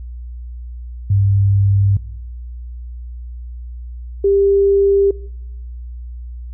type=tone pair in turn; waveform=sine; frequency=99.2 / 396.8 Hz; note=G2 / G4; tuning=+21 / +21 cents; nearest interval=2 octaves; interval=2400 cents; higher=second; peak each=-10 / -10 dBFS; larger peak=neither; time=1.1-1.97 / 4.24-5.11 s; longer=neither; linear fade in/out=5 ms; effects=noise-tail reverb RT60 0.9 s tail -23 dB re dry + added 60 Hz sine -27 dBFS peak until 6.53 s